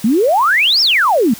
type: exponential two-way sweep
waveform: sine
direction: up then down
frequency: 201.3 to 5588 to 201.3 Hz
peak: -9 dBFS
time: 0.04-1.34 s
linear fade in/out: 5 ms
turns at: 0.81 s
effects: white hiss -34 dBFS RMS until 1.39 s